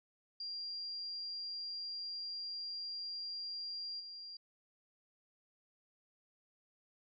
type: tone with level steps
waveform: sine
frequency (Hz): 4771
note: D8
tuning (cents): +26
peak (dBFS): -40 / -46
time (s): 0.4-4.37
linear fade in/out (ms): 5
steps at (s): 3.99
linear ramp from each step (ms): 20
effects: none